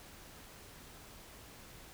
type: silence
effects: pink hiss -54 dBFS RMS until 1.93 s